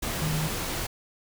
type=tone in noise; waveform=sine; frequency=155.56 Hz; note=D#3; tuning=in tune; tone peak=-26 dBFS; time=0.21-0.48 s; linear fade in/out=10 ms; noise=pink; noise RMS=-31 dBFS; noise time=0.02-0.87 s; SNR=+2 dB; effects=none